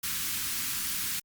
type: band-stop noise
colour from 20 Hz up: white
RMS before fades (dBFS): -32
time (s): 0.03-1.2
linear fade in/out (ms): 10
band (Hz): 290 to 1200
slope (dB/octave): 24
effects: Opus 48 kbps